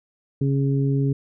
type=harmonic tone; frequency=137.9 Hz; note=C#3; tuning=9 cents flat; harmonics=1 / 2 / 3; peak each=-19 / -25 / -29 dBFS; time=0.41-1.13 s; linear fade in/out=5 ms; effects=none